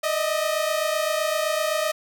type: tone pair together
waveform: sawtooth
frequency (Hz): 608.2 / 636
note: D#5 / D#5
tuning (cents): -40 / +38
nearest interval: minor second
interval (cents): 78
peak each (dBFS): -21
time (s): 0.03-1.92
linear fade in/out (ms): 10
effects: none